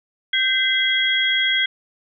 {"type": "tone cluster", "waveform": "sine", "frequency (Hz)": [1559, 2047, 3298], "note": ["G6", "C7", "G#7"], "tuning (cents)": [-10, -38, -13], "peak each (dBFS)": [-23, -21, -19], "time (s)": [0.33, 1.66], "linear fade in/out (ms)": 5, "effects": []}